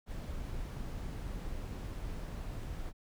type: noise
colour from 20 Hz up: brown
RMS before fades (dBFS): -40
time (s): 0.06-2.93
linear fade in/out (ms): 50
effects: none